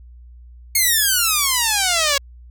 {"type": "exponential sweep", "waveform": "5% pulse", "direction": "down", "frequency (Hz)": [2193, 548], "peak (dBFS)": -4, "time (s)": [0.75, 2.18], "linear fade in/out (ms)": 5, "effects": ["added 60 Hz sine -39 dBFS peak until 2.5 s"]}